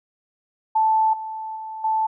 sine tone with level steps, 878 Hz, A5, 4 cents flat, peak -15 / -28 / -30 / -18 dBFS, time 0.75-2.07 s, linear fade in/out 10 ms, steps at 1.13 / 1.56 / 1.84 s, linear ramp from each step 5 ms, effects none

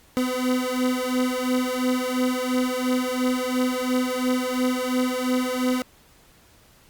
30% pulse beating tone pair, 251.6 / 254.5 Hz, B3 / C4, +32 / -48 cents, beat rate 2.9 Hz, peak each -22 dBFS, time 0.17-5.82 s, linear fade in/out 0 ms, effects pink hiss -55 dBFS RMS until 6.89 s + Opus 48 kbps

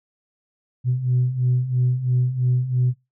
sine beating tone pair, 123.47 / 126.47 Hz, B2 / B2, 0 / +42 cents, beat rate 3 Hz, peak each -23 / -18 dBFS, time 0.84-2.94 s, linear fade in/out 50 ms, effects noise-tail reverb RT60 0.2 s tail -18 dB re dry + tanh soft clip ceiling -12 dBFS

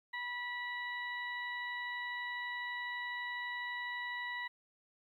harmonic tone, 976 Hz, B5, 21 cents flat, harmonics 1 / 2 / 3 / 4, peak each -44 / -39 / -55 / -49 dBFS, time 0.13-4.48 s, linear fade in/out 10 ms, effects 12-bit

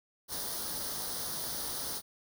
white noise with comb filter, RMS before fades -37 dBFS, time 0.28-2.02 s, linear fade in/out 50 ms, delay 0.2 ms, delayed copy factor +0.75, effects none

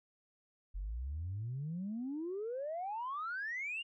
sine exponential sweep, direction up, 43.65 to 2879 Hz, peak -36 dBFS, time 0.74-3.83 s, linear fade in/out 20 ms, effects tanh soft clip ceiling -33 dBFS

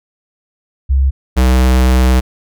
sine / square tone pair in turn, 67.2 / 63.65 Hz, C2 / C2, +47 / -47 cents, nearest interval minor second, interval 94 cents, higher first, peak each -8 dBFS, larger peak neither, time 0.89-1.11 / 1.36-2.21 s, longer second, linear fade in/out 20 ms, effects none

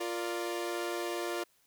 sawtooth chord, Bb major, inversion second, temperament equal, 349.2 / 466.2 / 587.3 Hz, F4 / Bb4 / D5, 0 / 0 / 0 cents, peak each -31 / -37 / -36 dBFS, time 0-1.44 s, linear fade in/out 10 ms, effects white hiss -69 dBFS RMS until 1.66 s

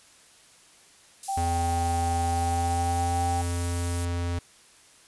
white high-pass noise, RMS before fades -37 dBFS, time 1.23-4.05 s, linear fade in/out 2 ms, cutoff 6100 Hz, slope 12 dB/octave
sine tone, 783 Hz, G5, 2 cents flat, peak -26 dBFS, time 1.28-3.42 s, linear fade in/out 10 ms
square tone with pitch glide, 84.4 to 86.77 Hz, E2 to F2, +41 to -11 cents, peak -27 dBFS, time 1.37-4.39 s, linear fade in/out 5 ms, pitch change +48 cents, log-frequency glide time 2.28-3.24 s
effects white hiss -55 dBFS RMS until 5.07 s + resampled to 24000 Hz

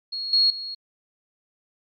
sine tone with level steps, 4307 Hz, C8, 49 cents sharp, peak -27 / -15 / -30 dBFS, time 0.12-0.75 s, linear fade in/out 10 ms, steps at 0.33 / 0.5 s, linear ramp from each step 2 ms, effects MP3 64 kbps

